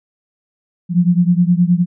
sine beating tone pair, 172.7 / 182.3 Hz, F3 / F#3, -19 / -25 cents, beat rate 9.6 Hz, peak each -12 / -14 dBFS, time 0.89-1.86 s, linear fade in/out 50 ms, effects none

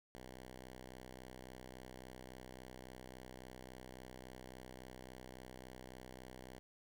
5% pulse tone, 63.6 Hz, C2, 48 cents flat, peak -40 dBFS, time 0.15-6.59 s, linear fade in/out 0 ms, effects none

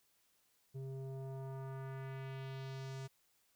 square tone with low-pass filter sweep, 133.7 Hz, C3, 38 cents sharp, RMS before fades -45 dBFS, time 0.74-3.08 s, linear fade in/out 20 ms, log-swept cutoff 340 to 7600 Hz, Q 1.4, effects white hiss -75 dBFS RMS until 3.55 s

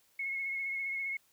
sine tone with vibrato, 2177 Hz, C#7, 32 cents flat, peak -33 dBFS, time 0.19-1.17 s, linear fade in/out 5 ms, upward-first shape sine, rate 15 Hz, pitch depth 24 cents each way, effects white hiss -69 dBFS RMS until 1.32 s

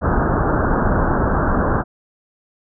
pink low-pass noise, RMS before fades -17 dBFS, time 0.01-1.84 s, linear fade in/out 50 ms, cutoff 1600 Hz, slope 96 dB/octave, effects none

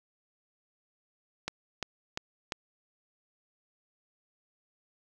click train, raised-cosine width 0.2 ms, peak -15 dBFS, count 4, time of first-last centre 1.48-2.522 s, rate 2.88 Hz, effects none

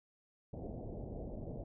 pink low-pass noise, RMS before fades -44 dBFS, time 0.53-1.64 s, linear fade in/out 5 ms, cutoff 700 Hz, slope 48 dB/octave, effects none

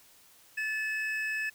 triangle tone pair together, 1739.7 / 2582 Hz, A6 / E7, -20 / -37 cents, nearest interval perfect fifth, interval 683 cents, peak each -30 / -33 dBFS, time 0.57-1.5 s, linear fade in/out 10 ms, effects white hiss -59 dBFS RMS until 1.54 s

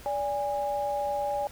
sine tone pair together, 579.3 / 820 Hz, D5 / G#5, -24 / -22 cents, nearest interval tritone, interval 602 cents, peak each -30 / -29 dBFS, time 0.06-1.47 s, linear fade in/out 0 ms, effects added 60 Hz sine -54 dBFS peak until 1.51 s + pink hiss -49 dBFS RMS until 1.51 s

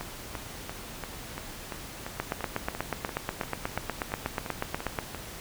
two click trains, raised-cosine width 0.5 ms, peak -13 / -20 dBFS, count 24 / 16, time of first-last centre 2.2-4.988 / 0.01-5.147 s, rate 8.25 / 2.92 Hz, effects pink hiss -42 dBFS RMS until 5.4 s

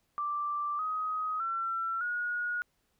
sine tone with pitch steps, 1174.7 / 1259 / 1349.4 / 1446.2 Hz, D6 / D#6 / E6 / F#6, 0 / +20 / +40 / -40 cents, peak -30 dBFS, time 0.18-2.62 s, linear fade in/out 0 ms, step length 610 ms, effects pink hiss -75 dBFS RMS until 2.99 s

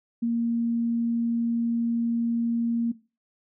sine tone, 233.1 Hz, A#3, in tune, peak -22 dBFS, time 0.22-2.92 s, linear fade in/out 10 ms, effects noise-tail reverb RT60 0.3 s tail -17 dB re dry

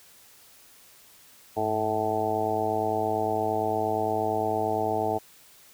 harmonic tone with a mistuned harmonic, 108.7 Hz, A2, 21 cents flat, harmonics 1 / 2 / 3 / 4 / 5 / 6 / 7 / 8, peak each -37 / -38 / -34 / -30 / -39 / -30 / -29 / -33 dBFS, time 1.56-5.19 s, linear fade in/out 20 ms, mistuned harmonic 1, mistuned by -110 cents, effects white hiss -54 dBFS RMS until 5.73 s

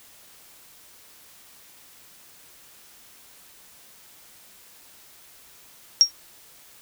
sine tone with exponential decay, 5588 Hz, F8, in tune, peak -6 dBFS, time 6.01-6.11 s, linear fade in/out 0 ms, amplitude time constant 20 ms, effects white hiss -51 dBFS RMS until 6.81 s

